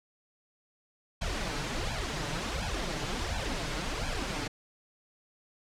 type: noise with flanger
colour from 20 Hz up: pink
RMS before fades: -33 dBFS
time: 1.21-4.48 s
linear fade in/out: 10 ms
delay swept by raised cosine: 1.2 to 6.9 ms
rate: 1.4 Hz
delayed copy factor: +0.95
effects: low-pass 6000 Hz 12 dB/octave